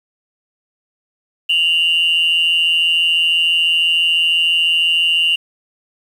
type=tone pair together; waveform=sine; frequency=2794 / 2960 Hz; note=F7 / F#7; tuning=0 / 0 cents; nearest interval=minor second; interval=100 cents; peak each=-12 / -16 dBFS; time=1.49-5.36 s; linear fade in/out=10 ms; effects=tanh soft clip ceiling -7 dBFS + 7-bit